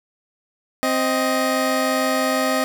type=tone pair together; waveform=20% pulse; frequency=261.6 / 625.8 Hz; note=C4 / D#5; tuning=0 / +10 cents; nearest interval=octave + minor third; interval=1510 cents; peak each=-16 dBFS; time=0.83-2.64 s; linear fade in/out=0 ms; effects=none